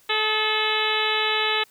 harmonic tone with a mistuned harmonic, 432.9 Hz, A4, 28 cents flat, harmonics 1 / 2 / 3 / 4 / 5 / 6 / 7 / 8 / 9, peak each -29 / -29 / -29 / -29 / -29 / -29 / -29 / -29 / -29 dBFS, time 0.09-1.64 s, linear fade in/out 10 ms, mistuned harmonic 3, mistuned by -27 cents, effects white hiss -57 dBFS RMS until 1.7 s

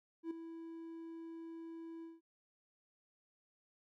triangle tone with ADSR envelope, 329.6 Hz, E4, in tune, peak -34 dBFS, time 0.23-2.21 s, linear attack 78 ms, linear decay 5 ms, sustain -10 dB, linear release 180 ms, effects none

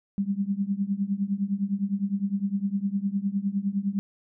sine tone with tremolo, 198.6 Hz, G3, 23 cents sharp, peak -20 dBFS, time 0.18-3.99 s, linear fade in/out 0 ms, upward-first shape triangle, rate 9.8 Hz, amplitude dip 95%, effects none

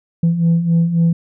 sine beating tone pair, 164.81 / 168.51 Hz, E3 / E3, 0 / +38 cents, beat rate 3.7 Hz, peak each -17 / -11 dBFS, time 0.23-1.13 s, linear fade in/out 5 ms, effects tanh soft clip ceiling -8 dBFS

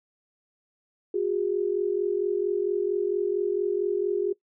sine tone pair together, 362.6 / 407 Hz, F#4 / G#4, -35 / -35 cents, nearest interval major second, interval 200 cents, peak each -26 dBFS, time 1.14-4.33 s, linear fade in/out 5 ms, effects noise-tail reverb RT60 0.1 s tail -20 dB re dry

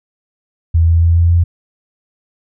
sine tone with pitch steps, 82.6 / 83.37 / 84.14 / 84.92 / 85.71 Hz, E2 / E2 / E2 / F2 / F2, +4 / +20 / +36 / -48 / -32 cents, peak -7 dBFS, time 0.74-1.44 s, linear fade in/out 10 ms, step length 140 ms, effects none

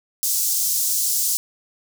pink high-pass noise, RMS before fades -21 dBFS, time 0.23-1.37 s, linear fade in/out 0 ms, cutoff 5700 Hz, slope 24 dB/octave, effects none

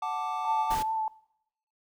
triangle chord, D major, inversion first, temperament equal, 740 / 880 / 1174.7 Hz, F#5 / A5 / D6, 0 / 0 / 0 cents, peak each -33 / -31 / -32 dBFS, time 0.02-0.75 s, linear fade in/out 5 ms
sine tone with vibrato, 880 Hz, A5, in tune, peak -27 dBFS, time 0.45-1.08 s, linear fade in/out 2 ms, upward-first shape sine, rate 4.7 Hz, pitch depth 18 cents each way
pink noise, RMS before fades -36 dBFS, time 0.7-0.83 s, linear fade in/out 10 ms
effects noise-tail reverb RT60 0.8 s tail -21 dB re dry

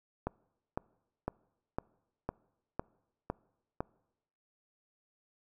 click train, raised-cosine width 1 ms, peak -19 dBFS, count 8, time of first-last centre 0.27-3.805 s, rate 1.98 Hz, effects noise-tail reverb RT60 0.9 s tail -25 dB re dry

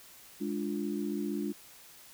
sine chord, D diminished, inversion second, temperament equal, 207.7 / 293.7 / 349.2 Hz, Ab3 / D4 / F4, 0 / 0 / 0 cents, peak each -35 / -35 / -37 dBFS, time 0.4-1.53 s, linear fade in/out 20 ms, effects white hiss -54 dBFS RMS until 2.13 s

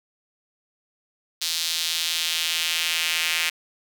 square tone with high-pass filter sweep, 82.41 Hz, E2, in tune, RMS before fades -25 dBFS, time 1.41-3.5 s, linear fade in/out 10 ms, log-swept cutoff 4100 to 2400 Hz, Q 2, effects none

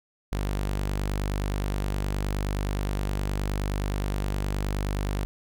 sawtooth tone, 49.58 Hz, G1, 20 cents sharp, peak -22 dBFS, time 0.32-5.25 s, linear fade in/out 0 ms, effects none

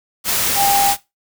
sine tone in noise, 800 Hz, G5, 35 cents sharp, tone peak -14 dBFS, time 0.55-0.95 s, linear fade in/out 50 ms, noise white, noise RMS -18 dBFS, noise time 0.24-0.97 s, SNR +1 dB, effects noise-tail reverb RT60 0.2 s tail -17 dB re dry

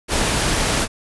pink noise, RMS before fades -19 dBFS, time 0.08-0.88 s, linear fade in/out 50 ms, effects resampled to 24000 Hz

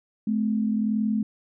sine tone pair together, 214.4 / 256 Hz, A3 / C4, -45 / -38 cents, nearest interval minor third, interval 307 cents, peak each -22 / -29 dBFS, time 0.27-1.23 s, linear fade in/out 5 ms, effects none

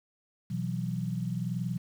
sine chord, B suspended fourth, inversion none, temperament just, 123.47 / 164.63 / 185.21 Hz, B2 / E3 / F#3, 0 / -2 / +2 cents, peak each -34 dBFS, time 0.5-1.78 s, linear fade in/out 10 ms, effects 9-bit

